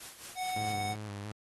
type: noise with tremolo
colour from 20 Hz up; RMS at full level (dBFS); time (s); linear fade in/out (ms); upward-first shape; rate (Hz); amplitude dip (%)
white; -45; 0-0.73; 5; sine; 4.6; 65
type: noise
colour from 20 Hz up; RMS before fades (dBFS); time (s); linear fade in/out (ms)
violet; -47; 0.35-0.96; 50
type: tone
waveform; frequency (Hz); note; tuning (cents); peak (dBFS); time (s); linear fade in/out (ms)
square; 740; F#5; 0; -34; 0.35-0.96; 50
type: tone with vibrato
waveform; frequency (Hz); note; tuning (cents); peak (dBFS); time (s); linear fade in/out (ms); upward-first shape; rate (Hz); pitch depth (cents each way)
sawtooth; 103.83; G#2; 0; -35; 0.56-1.32; 5; square; 2.9; 42
effects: AAC 32 kbps